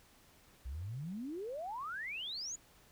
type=exponential sweep; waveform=sine; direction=up; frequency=58.7 to 7070 Hz; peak=-39 dBFS; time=0.65-2.56 s; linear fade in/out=10 ms; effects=pink hiss -64 dBFS RMS until 2.91 s